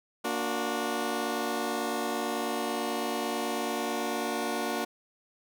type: chord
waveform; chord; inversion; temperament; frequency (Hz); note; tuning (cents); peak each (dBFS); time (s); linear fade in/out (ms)
15% pulse; Bb augmented; none; just; 233.1 / 291.4 / 364.2; Bb3 / D4 / F#4; 0 / -13 / -27; -27 / -28 / -27; 0.24-4.85; 10
effects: none